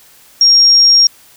sine tone, 5580 Hz, F8, 2 cents flat, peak -4 dBFS, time 0.41-1.07 s, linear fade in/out 2 ms, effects white hiss -44 dBFS RMS until 1.36 s

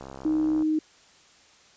click train, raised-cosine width 1 ms, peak -26 dBFS, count 42, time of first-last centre 0.01-0.623 s, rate 66.9 Hz
sine tone, 311.1 Hz, D#4, in tune, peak -21 dBFS, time 0.25-0.79 s, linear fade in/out 5 ms
effects white hiss -56 dBFS RMS until 1.76 s + resampled to 16000 Hz

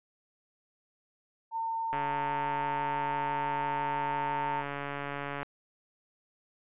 sine tone, 906 Hz, A#5, 50 cents flat, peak -30 dBFS, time 1.51-4.64 s, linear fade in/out 50 ms
click train, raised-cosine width 0.5 ms, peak -21 dBFS, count 498, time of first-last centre 1.93-5.43 s, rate 142 Hz
effects resampled to 8000 Hz

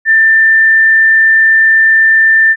sine tone, 1784 Hz, A6, 23 cents sharp, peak -4 dBFS, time 0.05-2.56 s, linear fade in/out 50 ms, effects none

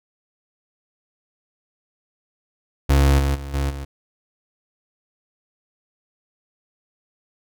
35% pulse tone with level steps, 69.3 Hz, C#2, in tune, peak -11 / -16 / -28 / -18 / -27 dBFS, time 2.89-3.85 s, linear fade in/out 10 ms, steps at 3.18 / 3.34 / 3.53 / 3.69 s, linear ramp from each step 20 ms, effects none

